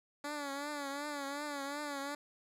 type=tone with vibrato; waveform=10% pulse; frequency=286.4 Hz; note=D4; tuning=43 cents flat; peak=-30 dBFS; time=0.24-2.15 s; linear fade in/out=5 ms; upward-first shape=triangle; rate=2.7 Hz; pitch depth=81 cents each way; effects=low-pass 12000 Hz 12 dB/octave